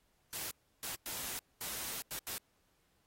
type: noise bursts at uneven times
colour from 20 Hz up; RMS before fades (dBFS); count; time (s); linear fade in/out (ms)
white; -41; 6; 0.33-0.51 / 0.83-0.95 / 1.06-1.39 / 1.61-2.02 / 2.11-2.19 / 2.27-2.38; 0
effects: pink hiss -75 dBFS RMS until 3.06 s + AAC 48 kbps